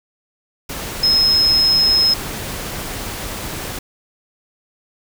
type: tone in noise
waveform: sine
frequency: 5150 Hz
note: E8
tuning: 41 cents flat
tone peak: -11 dBFS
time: 1.03-2.14 s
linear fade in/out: 5 ms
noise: pink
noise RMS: -27 dBFS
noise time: 0.69-3.79 s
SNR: +13 dB
effects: none